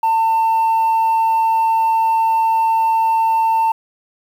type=tone; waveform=sine; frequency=898 Hz; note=A5; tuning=35 cents sharp; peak=-10 dBFS; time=0.03-3.72 s; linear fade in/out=5 ms; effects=tanh soft clip ceiling -11 dBFS + 7-bit